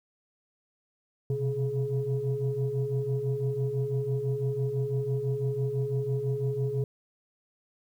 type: tone cluster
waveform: sine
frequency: 126.5 / 132.5 / 420.8 Hz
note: B2 / C3 / G#4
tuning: +42 / +22 / +23 cents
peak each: -30 dBFS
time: 1.3-6.84 s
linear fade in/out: 2 ms
effects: tanh soft clip ceiling -19 dBFS + 10-bit